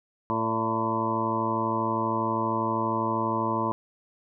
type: harmonic tone with a mistuned harmonic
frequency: 112.5 Hz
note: A2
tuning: 39 cents sharp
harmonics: 1 / 2 / 3 / 4 / 5 / 6 / 8 / 9 / 10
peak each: -35 / -32 / -32 / -37 / -35 / -38 / -32 / -28 / -37 dBFS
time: 0.3-3.72 s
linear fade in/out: 0 ms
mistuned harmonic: 5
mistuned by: +47 cents
effects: none

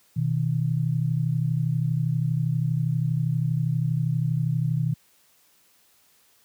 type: tone pair together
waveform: sine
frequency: 125 / 157.49 Hz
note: B2 / D#3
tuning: +21 / +21 cents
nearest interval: major third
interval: 400 cents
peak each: -24 dBFS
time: 0.16-4.94 s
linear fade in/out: 10 ms
effects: white hiss -61 dBFS RMS until 6.44 s + high-pass 60 Hz 12 dB/octave

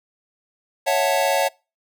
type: chord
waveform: square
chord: F# minor seventh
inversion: second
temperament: equal with one note detuned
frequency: 554.4 / 659.3 / 735.7 / 880 Hz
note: C#5 / E5 / F#5 / A5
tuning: 0 / 0 / -10 / 0 cents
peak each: -22 / -24 / -24 / -25 dBFS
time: 0.86-1.49 s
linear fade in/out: 20 ms
effects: noise-tail reverb RT60 0.3 s tail -26 dB re dry

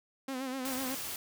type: tone with vibrato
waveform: sawtooth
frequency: 261.6 Hz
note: C4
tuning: in tune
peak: -31 dBFS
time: 0.28-0.95 s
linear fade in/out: 5 ms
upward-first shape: sine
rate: 8 Hz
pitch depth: 64 cents each way
type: noise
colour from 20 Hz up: white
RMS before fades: -39 dBFS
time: 0.65-1.16 s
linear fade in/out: 2 ms
effects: none

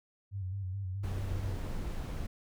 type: tone with vibrato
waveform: sine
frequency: 95.6 Hz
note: G2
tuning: 43 cents flat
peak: -34 dBFS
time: 0.31-1.59 s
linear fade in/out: 50 ms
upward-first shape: square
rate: 4.7 Hz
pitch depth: 58 cents each way
type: noise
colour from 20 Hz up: brown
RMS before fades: -37 dBFS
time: 1.03-2.27 s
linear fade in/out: 10 ms
effects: none

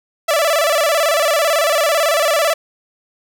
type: tone with vibrato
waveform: sawtooth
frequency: 621 Hz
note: D#5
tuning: 3 cents flat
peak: -9 dBFS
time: 0.28-2.54 s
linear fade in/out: 10 ms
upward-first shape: square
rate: 18 Hz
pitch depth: 110 cents each way
effects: none

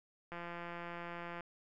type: click train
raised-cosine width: 0.5 ms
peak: -30 dBFS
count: 188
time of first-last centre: 0.32-1.407 s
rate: 172 Hz
effects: none

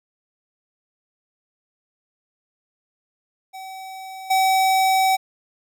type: tone with level steps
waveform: square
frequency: 762 Hz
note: G5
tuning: 49 cents flat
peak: -34 / -16 dBFS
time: 3.53-5.17 s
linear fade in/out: 20 ms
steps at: 4.3 s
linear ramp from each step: 10 ms
effects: none

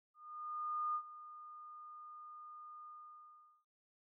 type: tone with ADSR envelope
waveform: sine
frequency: 1220 Hz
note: D#6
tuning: 34 cents flat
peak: -34 dBFS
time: 0.14-3.65 s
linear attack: 810 ms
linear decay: 71 ms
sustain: -16 dB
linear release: 780 ms
effects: none

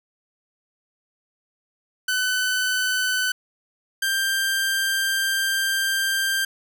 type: tone pair in turn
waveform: sawtooth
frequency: 1507 / 1581.6 Hz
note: F#6 / G6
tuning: +31 / +15 cents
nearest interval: minor second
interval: 84 cents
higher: second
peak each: -17 dBFS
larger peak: neither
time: 2.08-3.32 / 4.02-6.45 s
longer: second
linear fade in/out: 5 ms
effects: none

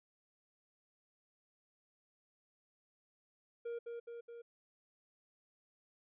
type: tone with echo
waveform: triangle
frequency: 469.8 Hz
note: A#4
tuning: 13 cents sharp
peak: -37 dBFS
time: 3.65-3.79 s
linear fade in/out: 10 ms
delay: 210 ms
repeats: 3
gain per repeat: -3 dB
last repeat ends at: 4.42 s
effects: resampled to 8000 Hz

